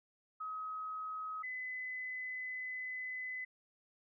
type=tone pair in turn; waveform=sine; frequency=1270 / 2016 Hz; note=D#6 / B6; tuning=+35 / +35 cents; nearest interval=minor sixth; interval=800 cents; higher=second; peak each=-39 / -39 dBFS; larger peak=neither; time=0.4-1.43 / 1.43-3.45 s; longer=second; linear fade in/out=10 ms; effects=none